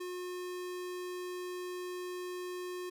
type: tone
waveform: square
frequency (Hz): 360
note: F#4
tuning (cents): -47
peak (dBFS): -39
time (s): 0-2.9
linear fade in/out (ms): 10
effects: none

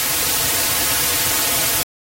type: noise with comb filter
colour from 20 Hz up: white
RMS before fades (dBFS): -18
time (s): 0-1.83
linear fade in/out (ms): 0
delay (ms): 5.1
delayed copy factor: -0.75
effects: AAC 48 kbps

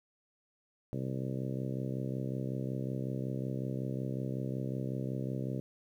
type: harmonic tone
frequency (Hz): 65.41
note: C2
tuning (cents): 0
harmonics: 2 / 3 / 4 / 5 / 6 / 7 / 8 / 9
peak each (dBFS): -36 / -40 / -42 / -44 / -46 / -47 / -48 / -49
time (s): 0.93-5.6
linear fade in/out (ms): 0
effects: 11-bit

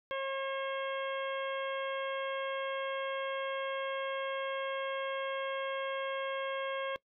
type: harmonic tone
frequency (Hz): 540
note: C#5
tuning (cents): -45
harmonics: 1 / 2 / 3 / 4 / 5 / 6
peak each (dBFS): -35 / -40 / -43 / -45 / -49 / -46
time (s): 0.11-6.96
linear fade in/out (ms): 0
effects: noise-tail reverb RT60 0.1 s tail -21 dB re dry

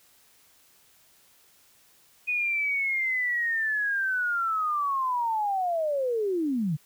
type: linear sweep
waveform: sine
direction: down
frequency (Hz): 2489 to 138.3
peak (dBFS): -24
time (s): 2.27-6.77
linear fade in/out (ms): 20
effects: white hiss -60 dBFS RMS until 6.85 s

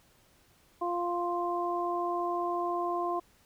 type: harmonic tone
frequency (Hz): 349.2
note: F4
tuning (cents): 0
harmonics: 1 / 2 / 3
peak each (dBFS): -33 / -33 / -33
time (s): 0.81-3.2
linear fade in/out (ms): 10
effects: pink hiss -64 dBFS RMS until 3.45 s

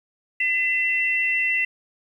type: tone pair together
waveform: sine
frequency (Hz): 2020 / 2697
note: B6 / E7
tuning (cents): +39 / +39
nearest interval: perfect fourth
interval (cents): 500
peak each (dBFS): -22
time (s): 0.4-1.65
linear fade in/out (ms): 5
effects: 9-bit

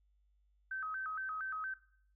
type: tone with vibrato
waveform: sine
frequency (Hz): 1400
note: F6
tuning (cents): +4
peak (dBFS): -37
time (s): 0.71-1.74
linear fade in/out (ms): 5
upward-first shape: square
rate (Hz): 4.3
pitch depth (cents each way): 170
effects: noise-tail reverb RT60 0.6 s tail -18 dB re dry + added 50 Hz sine -69 dBFS peak until 2.15 s

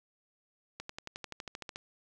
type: accelerating click train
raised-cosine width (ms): 0.2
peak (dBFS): -23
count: 13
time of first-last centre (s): 0.8-1.759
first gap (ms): 94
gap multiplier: 0.97
effects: none

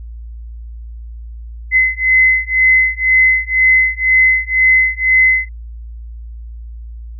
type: beating tone pair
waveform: sine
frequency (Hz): 2042 / 2044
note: C7 / C7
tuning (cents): -43 / -41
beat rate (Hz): 2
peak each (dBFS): -12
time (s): 1.71-5.49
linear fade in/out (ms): 50
effects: added 57 Hz sine -27 dBFS peak until 7.19 s

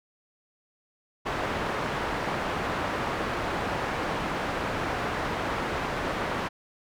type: low-pass noise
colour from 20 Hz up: white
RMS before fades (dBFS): -30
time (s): 1.25-6.49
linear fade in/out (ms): 20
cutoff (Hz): 1300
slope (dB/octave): 12
effects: none

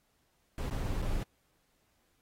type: noise with dropouts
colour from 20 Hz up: brown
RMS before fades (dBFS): -33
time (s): 0.58-1.23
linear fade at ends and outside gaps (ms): 1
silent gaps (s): 0.698-0.709 / 1.019-1.023
effects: pink hiss -74 dBFS RMS until 2.21 s + AAC 48 kbps

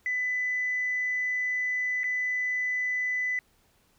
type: tone with dropouts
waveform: sine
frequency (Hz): 1999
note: B6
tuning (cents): +20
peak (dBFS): -25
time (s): 0.06-3.39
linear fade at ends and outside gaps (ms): 1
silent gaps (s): 2.034-2.041
effects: tanh soft clip ceiling -21 dBFS + pink hiss -66 dBFS RMS until 3.98 s

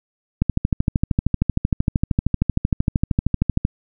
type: click train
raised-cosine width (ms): 5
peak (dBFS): -4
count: 43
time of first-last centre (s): 0.42-3.651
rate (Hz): 13
effects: none

